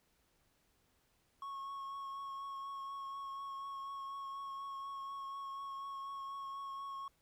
triangle tone with vibrato, 1098 Hz, C#6, 17 cents flat, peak -40 dBFS, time 1.42-7.08 s, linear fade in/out 2 ms, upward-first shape triangle, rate 4.1 Hz, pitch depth 18 cents each way, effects pink hiss -75 dBFS RMS until 7.21 s

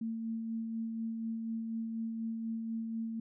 sine tone with tremolo, 225.8 Hz, A3, 45 cents sharp, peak -33 dBFS, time 0.01-3.2 s, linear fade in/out 5 ms, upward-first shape sine, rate 4.1 Hz, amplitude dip 30%, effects none

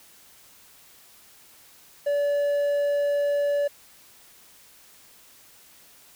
triangle tone, 575 Hz, D5, 37 cents flat, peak -19 dBFS, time 2.06-3.68 s, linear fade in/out 10 ms, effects white hiss -53 dBFS RMS until 6.15 s

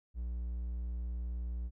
triangle tone, 59.6 Hz, A#1, 39 cents sharp, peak -33 dBFS, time 0.14-1.71 s, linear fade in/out 50 ms, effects none

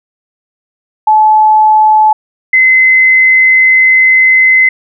sine tone pair in turn, 862 / 2050 Hz, A5 / C7, -36 / -36 cents, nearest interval octave + minor third, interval 1500 cents, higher second, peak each -3 dBFS, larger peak neither, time 1.07-2.13 / 2.53-4.69 s, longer second, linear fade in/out 5 ms, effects none

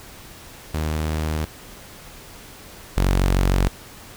sawtooth tone pair in turn, 77.78 / 46.44 Hz, D#2 / F#1, 0 / +7 cents, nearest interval major sixth, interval 893 cents, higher first, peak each -18 / -12 dBFS, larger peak second, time 0.74-1.45 / 2.97-3.68 s, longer neither, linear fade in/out 0 ms, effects pink hiss -42 dBFS RMS until 4.16 s

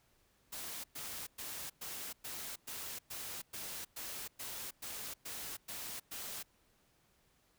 white noise bursts, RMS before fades -44 dBFS, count 14, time 0.52-6.43 s, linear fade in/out 10 ms, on 320 ms, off 110 ms, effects pink hiss -72 dBFS RMS until 7.58 s

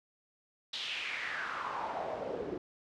pink noise with band-pass filter sweep, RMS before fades -38 dBFS, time 0.73-2.58 s, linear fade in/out 5 ms, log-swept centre 3700 to 350 Hz, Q 3.7, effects low-pass 6000 Hz 12 dB/octave

